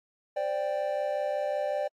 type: chord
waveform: triangle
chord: C suspended second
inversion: none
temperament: just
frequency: 523.3 / 588.7 / 784.9 Hz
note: C5 / D5 / G5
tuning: 0 / +4 / +2 cents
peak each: -33 / -27 / -33 dBFS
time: 0.36-1.88 s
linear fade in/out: 10 ms
effects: AAC 48 kbps